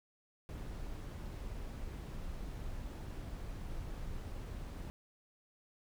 brown noise, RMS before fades -43 dBFS, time 0.49-4.9 s, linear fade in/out 0 ms, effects none

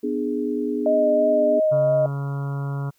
sine chord, G# diminished, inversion first, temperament just, 249.2 / 299 / 415.3 Hz, B3 / D4 / G#4, +16 / +31 / 0 cents, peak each -26 dBFS, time 0.03-1.6 s, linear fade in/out 10 ms
sine tone with vibrato, 620 Hz, D#5, 6 cents flat, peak -16 dBFS, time 0.86-2.06 s, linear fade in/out 2 ms, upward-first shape triangle, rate 3 Hz, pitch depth 22 cents each way
harmonic tone, 140 Hz, C#3, 18 cents sharp, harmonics 1 / 2 / 3 / 4 / 5 / 6 / 7 / 8 / 9 / 10, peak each -24 / -40 / -40 / -44 / -43 / -50 / -42 / -45 / -46 / -44 dBFS, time 1.71-2.91 s, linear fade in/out 20 ms
effects white hiss -65 dBFS RMS until 2.98 s

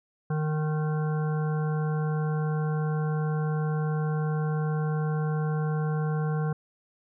harmonic tone, 153.8 Hz, D#3, 20 cents flat, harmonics 1 / 3 / 5 / 7 / 9 / 10, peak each -25 / -35 / -39 / -42 / -44 / -45 dBFS, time 0.3-6.53 s, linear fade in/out 5 ms, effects none

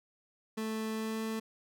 30% pulse tone with pitch glide, 219.7 to 221.5 Hz, A3 to A3, -2 to +12 cents, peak -31 dBFS, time 0.57-1.4 s, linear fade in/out 10 ms, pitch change +14 cents, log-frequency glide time 0.94-1.22 s, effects none

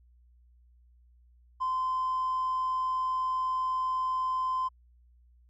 sine tone with hard clipping, 1032 Hz, C6, 24 cents flat, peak -27 dBFS, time 1.6-4.69 s, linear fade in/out 20 ms, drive 1 dB, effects added 60 Hz sine -57 dBFS peak until 5.49 s + MP3 48 kbps

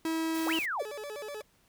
45% pulse tone, 323.7 Hz, E4, 31 cents flat, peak -29 dBFS, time 0.05-0.59 s, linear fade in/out 2 ms
white noise, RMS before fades -44 dBFS, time 0.34-0.66 s, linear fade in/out 10 ms
sine linear two-way sweep, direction up then down, 232.9 to 3136 to 360.6 Hz, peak -30 dBFS, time 0.46-0.83 s, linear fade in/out 10 ms, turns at 0.54 s
40% pulse tone with vibrato, 497.3 Hz, B4, 12 cents sharp, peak -37 dBFS, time 0.79-1.42 s, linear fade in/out 10 ms, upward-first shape square, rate 8.1 Hz, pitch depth 260 cents each way
effects pink hiss -67 dBFS RMS until 1.68 s

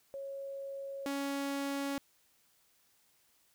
sine / sawtooth tone pair in turn, 550 / 278.8 Hz, C#5 / C#4, -14 / +10 cents, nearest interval octave, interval 1176 cents, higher first, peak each -39 / -30 dBFS, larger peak second, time 0.14-1.06 / 1.06-1.98 s, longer neither, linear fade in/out 0 ms, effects white hiss -70 dBFS RMS until 3.54 s

